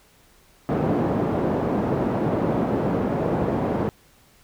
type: band-pass noise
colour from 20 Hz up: pink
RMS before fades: -23 dBFS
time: 0.69-3.89 s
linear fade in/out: 0 ms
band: 150 to 640 Hz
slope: 12 dB/octave
effects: pink hiss -56 dBFS RMS until 4.43 s